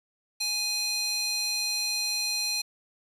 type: tone with high-pass filter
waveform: square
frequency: 831 Hz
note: G#5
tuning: 1 cent sharp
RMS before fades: -29 dBFS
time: 0.4-2.62 s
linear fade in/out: 10 ms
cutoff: 3800 Hz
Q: 2.3
effects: resampled to 32000 Hz + 9-bit